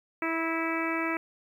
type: harmonic tone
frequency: 327.2 Hz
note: E4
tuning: 13 cents flat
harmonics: 1 / 2 / 3 / 4 / 5 / 6 / 7 / 8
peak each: -31 / -37 / -37 / -35 / -39 / -36 / -35 / -41 dBFS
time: 0.22-1.17 s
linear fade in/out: 2 ms
effects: 10-bit